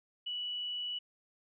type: tone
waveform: sine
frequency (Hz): 2949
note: F#7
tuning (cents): -6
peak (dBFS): -35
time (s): 0.26-0.99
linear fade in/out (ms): 10
effects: none